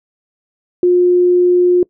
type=tone; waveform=sine; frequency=356.9 Hz; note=F4; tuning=38 cents sharp; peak=-7 dBFS; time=0.83-1.83 s; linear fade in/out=2 ms; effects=noise-tail reverb RT60 0.1 s tail -23 dB re dry